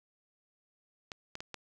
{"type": "clicks", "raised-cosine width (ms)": 0.2, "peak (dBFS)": -23, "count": 4, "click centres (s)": [1.118, 1.354, 1.405, 1.543], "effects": []}